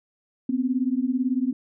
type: beating tone pair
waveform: sine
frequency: 246.9 / 264.9 Hz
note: B3 / C4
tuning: 0 / +22 cents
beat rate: 18 Hz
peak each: -24 dBFS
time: 0.49-1.53 s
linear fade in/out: 5 ms
effects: none